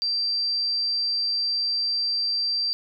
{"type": "tone", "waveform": "sine", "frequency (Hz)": 4699, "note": "D8", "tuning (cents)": 0, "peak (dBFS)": -22, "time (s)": [0.02, 2.73], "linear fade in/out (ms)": 0, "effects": []}